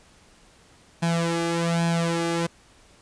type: tone with flanger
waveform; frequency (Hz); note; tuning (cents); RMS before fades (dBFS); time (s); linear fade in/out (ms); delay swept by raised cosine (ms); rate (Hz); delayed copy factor
sawtooth; 168.2; E3; +35; -24; 1.02-2.47; 10; 1.2 to 2.5; 1.2; +0.85
effects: pink hiss -55 dBFS RMS until 3.01 s + resampled to 22050 Hz